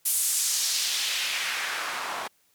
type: noise with band-pass filter sweep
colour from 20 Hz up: white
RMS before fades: -28 dBFS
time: 0.05-2.28 s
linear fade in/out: 10 ms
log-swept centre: 11000 to 830 Hz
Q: 1.3
effects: white hiss -66 dBFS RMS until 2.54 s